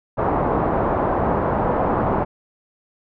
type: low-pass noise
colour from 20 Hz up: white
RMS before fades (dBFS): -20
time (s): 0.17-2.25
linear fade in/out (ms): 20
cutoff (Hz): 1000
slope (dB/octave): 24
effects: none